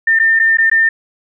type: tone with dropouts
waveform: sine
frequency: 1804 Hz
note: A6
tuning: 43 cents sharp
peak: -8 dBFS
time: 0.07-0.89 s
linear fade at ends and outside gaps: 5 ms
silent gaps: 0.19-0.197 / 0.392-0.397 / 0.572-0.584 / 0.699-0.714 s
effects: none